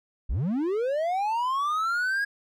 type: linear sweep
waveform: triangle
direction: up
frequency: 34.65 to 1661.2 Hz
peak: -22 dBFS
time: 0.29-2.25 s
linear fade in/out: 10 ms
effects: none